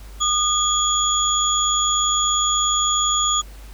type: tone cluster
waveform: sine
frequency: 1223 / 3347 / 6840 Hz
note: D#6 / G#7 / A8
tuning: -30 / +13 / -50 cents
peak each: -21 dBFS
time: 0.2-3.42 s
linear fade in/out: 20 ms
effects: added 50 Hz sine -36 dBFS peak until 3.73 s + pink hiss -47 dBFS RMS until 3.73 s